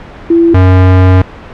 sine / square tone pair in turn, 336.1 / 92.64 Hz, E4 / F#2, +34 / +3 cents, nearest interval octave + minor seventh, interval 2231 cents, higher first, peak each -3 dBFS, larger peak neither, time 0.3-0.54 / 0.54-1.22 s, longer second, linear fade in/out 5 ms, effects pink hiss -29 dBFS RMS until 1.53 s + low-pass 2000 Hz 12 dB/octave

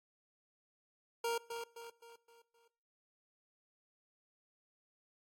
25% pulse tone with echo, 466.2 Hz, A#4, in tune, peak -30 dBFS, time 1.24-1.38 s, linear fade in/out 5 ms, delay 260 ms, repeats 5, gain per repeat -7 dB, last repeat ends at 2.68 s, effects noise-tail reverb RT60 0.8 s tail -22 dB re dry + AAC 48 kbps

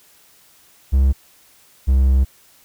triangle tone pair in turn, 67.1 / 66.02 Hz, C2 / C2, +44 / +16 cents, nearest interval unison, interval 28 cents, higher first, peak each -9 dBFS, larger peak neither, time 0.92-1.13 / 1.87-2.25 s, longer second, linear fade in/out 20 ms, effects white hiss -52 dBFS RMS until 2.64 s

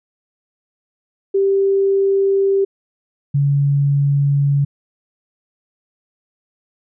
sine tone pair in turn, 392 / 141.42 Hz, G4 / C#3, 0 / +35 cents, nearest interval octave + tritone, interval 1765 cents, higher first, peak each -12 dBFS, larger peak neither, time 1.34-2.65 / 3.34-4.65 s, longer neither, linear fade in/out 10 ms, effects none

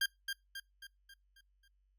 20% pulse tone with echo, 1600 Hz, G6, 35 cents sharp, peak -25 dBFS, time 0.01-0.06 s, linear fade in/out 5 ms, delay 270 ms, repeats 6, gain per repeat -6 dB, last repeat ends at 1.68 s, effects noise-tail reverb RT60 0.2 s tail -24 dB re dry + added 48 Hz sine -70 dBFS peak until 1.98 s

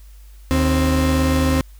35% pulse tone pair together, 77.78 / 263 Hz, D#2 / C4, 0 / +9 cents, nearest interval octave + major sixth, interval 2109 cents, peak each -16 dBFS, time 0.51-1.61 s, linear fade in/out 0 ms, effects added 50 Hz sine -39 dBFS peak until 1.79 s + white hiss -55 dBFS RMS until 1.79 s

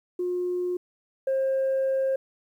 sine tone pair in turn, 358.3 / 533.4 Hz, F4 / C5, +44 / +33 cents, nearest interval perfect fifth, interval 689 cents, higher second, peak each -24 / -20 dBFS, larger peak second, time 0.19-0.77 / 1.27-2.16 s, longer second, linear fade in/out 5 ms, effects tanh soft clip ceiling -20 dBFS + 10-bit

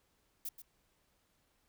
violet noise with echo, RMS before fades -40 dBFS, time 0.45-0.49 s, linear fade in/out 5 ms, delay 130 ms, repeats 1, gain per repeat -11 dB, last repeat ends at 0.62 s, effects pink hiss -75 dBFS RMS until 1.68 s

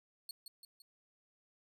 sawtooth tone with echo, 4355 Hz, C#8, 31 cents flat, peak -40 dBFS, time 0.29-0.31 s, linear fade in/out 2 ms, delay 170 ms, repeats 3, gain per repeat -5 dB, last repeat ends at 0.82 s, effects none

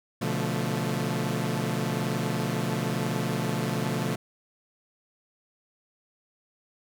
sawtooth chord, B half-diminished seventh, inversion none, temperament equal with one note detuned, 123.47 / 144.48 / 174.61 / 220 Hz, B2 / D3 / F3 / A3, 0 / -28 / 0 / 0 cents, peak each -28 dBFS, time 0.21-4.16 s, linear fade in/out 10 ms, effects none

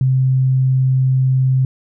sine tone, 130.81 Hz, C3, in tune, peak -11 dBFS, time 0.01-1.65 s, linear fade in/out 2 ms, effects none

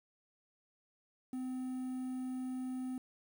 triangle tone with quantisation, 256.2 Hz, C4, 36 cents flat, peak -35 dBFS, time 1.33-2.98 s, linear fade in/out 2 ms, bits 10, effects none

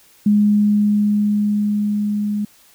sine tone with level ramp, 207.7 Hz, G#3, in tune, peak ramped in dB -10 to -18 dBFS, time 0.26-2.45 s, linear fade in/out 5 ms, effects white hiss -51 dBFS RMS until 2.74 s

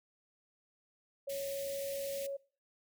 sine tone, 554.4 Hz, C#5, in tune, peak -36 dBFS, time 1.27-2.37 s, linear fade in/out 10 ms
white band-stop noise, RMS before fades -46 dBFS, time 1.29-2.27 s, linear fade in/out 10 ms, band 320 to 1800 Hz, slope 96 dB/octave
effects noise-tail reverb RT60 0.4 s tail -21 dB re dry

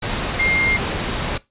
sine tone in noise, 2117 Hz, C7, 20 cents sharp, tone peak -16 dBFS, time 0.39-0.77 s, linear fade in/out 10 ms, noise pink, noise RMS -23 dBFS, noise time 0.02-1.38 s, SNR +4 dB, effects noise-tail reverb RT60 0.2 s tail -19 dB re dry + resampled to 8000 Hz

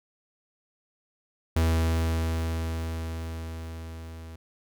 45% pulse tone with level ramp, 81.6 Hz, E2, 17 cents flat, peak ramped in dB -20 to -40 dBFS, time 1.56-4.36 s, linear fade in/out 5 ms, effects none

